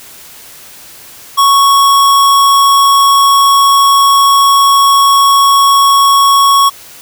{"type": "tone", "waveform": "square", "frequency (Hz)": 1108.7, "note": "C#6", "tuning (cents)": 0, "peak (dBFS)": -5, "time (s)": [1.37, 6.7], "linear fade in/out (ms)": 20, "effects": ["white hiss -34 dBFS RMS until 7.01 s"]}